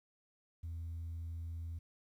sine tone, 83 Hz, E2, 12 cents sharp, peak -38 dBFS, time 0.63-1.79 s, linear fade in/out 10 ms, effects tanh soft clip ceiling -38 dBFS + 12-bit

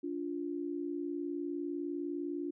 sine tone pair together, 289.3 / 349.2 Hz, D4 / F4, -26 / 0 cents, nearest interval minor third, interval 326 cents, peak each -37 / -38 dBFS, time 0.03-2.51 s, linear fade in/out 10 ms, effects none

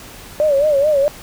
sine tone with vibrato, 581 Hz, D5, 19 cents flat, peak -11 dBFS, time 0.4-1.08 s, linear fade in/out 0 ms, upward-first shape sine, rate 4.6 Hz, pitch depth 110 cents each way, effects pink hiss -37 dBFS RMS until 1.22 s

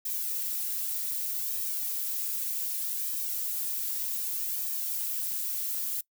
violet noise with flanger, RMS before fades -32 dBFS, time 0.05-6.01 s, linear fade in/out 5 ms, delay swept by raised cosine 1.4 to 3.4 ms, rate 0.65 Hz, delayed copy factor -0.7, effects noise-tail reverb RT60 0.1 s tail -22 dB re dry

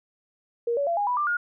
sine tone with pitch steps, 470.5 / 566 / 680.9 / 819.2 / 985.5 / 1185.6 / 1426.3 Hz, A#4 / C#5 / F5 / G#5 / B5 / D6 / F6, +16 / +36 / -44 / -24 / -4 / +16 / +36 cents, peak -22 dBFS, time 0.67-1.37 s, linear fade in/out 5 ms, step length 100 ms, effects none

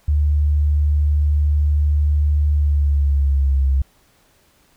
sine tone with pitch glide, 73.9 to 67.38 Hz, D2 to C#2, +11 to -49 cents, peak -13 dBFS, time 0.08-3.82 s, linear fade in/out 5 ms, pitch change -160 cents, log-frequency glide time 2.53-3.66 s, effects pink hiss -57 dBFS RMS until 4.76 s

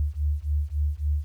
sine beating tone pair, 72.1 / 75.7 Hz, D2 / D#2, -31 / -47 cents, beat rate 3.6 Hz, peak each -26 dBFS, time 0-1.24 s, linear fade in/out 0 ms, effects 10-bit

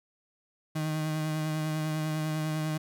35% pulse tone with vibrato, 155.56 Hz, D#3, in tune, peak -27 dBFS, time 0.75-2.78 s, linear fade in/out 10 ms, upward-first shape triangle, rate 10 Hz, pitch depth 25 cents each way, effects none

